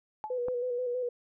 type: tone with exponential decay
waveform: sine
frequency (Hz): 859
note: A5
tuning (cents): -42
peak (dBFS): -30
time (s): 0.24-0.39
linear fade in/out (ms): 0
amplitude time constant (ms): 31
type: tone with vibrato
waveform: sine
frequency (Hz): 493.9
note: B4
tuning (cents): 0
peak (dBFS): -29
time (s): 0.3-1.09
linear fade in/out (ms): 5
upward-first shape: square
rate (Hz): 6.2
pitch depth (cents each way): 32
type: click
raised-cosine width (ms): 1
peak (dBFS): -25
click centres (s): 0.484
effects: none